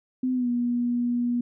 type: tone with pitch glide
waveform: sine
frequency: 255.6 to 241.5 Hz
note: C4 to B3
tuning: -40 to -39 cents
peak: -22 dBFS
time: 0.23-1.41 s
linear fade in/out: 5 ms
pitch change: -99 cents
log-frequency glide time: 0.33-0.49 s
effects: none